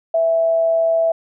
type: tone with amplitude modulation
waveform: sine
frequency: 659.3 Hz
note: E5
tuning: in tune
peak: -12 dBFS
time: 0.14-1.12 s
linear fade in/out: 5 ms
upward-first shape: sine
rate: 156 Hz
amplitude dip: 25%
effects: none